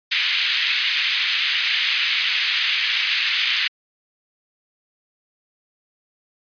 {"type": "band-pass noise", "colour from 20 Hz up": "pink", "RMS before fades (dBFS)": -21, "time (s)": [0.11, 3.68], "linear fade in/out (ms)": 10, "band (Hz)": [2100, 4000], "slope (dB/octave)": 24, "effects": ["resampled to 11025 Hz"]}